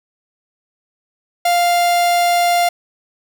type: tone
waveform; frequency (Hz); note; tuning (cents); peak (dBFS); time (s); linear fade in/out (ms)
45% pulse; 698.5; F5; 0; -12; 1.45-2.69; 5
effects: none